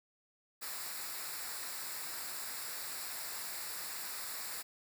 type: noise with comb filter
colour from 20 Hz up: white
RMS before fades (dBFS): -42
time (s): 0.61-4.63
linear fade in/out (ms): 20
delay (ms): 0.32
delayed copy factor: -0.65
effects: none